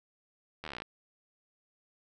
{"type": "slowing click train", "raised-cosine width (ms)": 0.3, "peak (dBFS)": -24, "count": 13, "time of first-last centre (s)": [0.64, 0.82], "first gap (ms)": 12, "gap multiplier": 1.04, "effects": []}